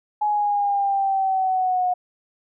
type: exponential sweep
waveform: sine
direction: down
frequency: 843 to 723 Hz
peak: -18 dBFS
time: 0.21-1.94 s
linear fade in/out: 10 ms
effects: none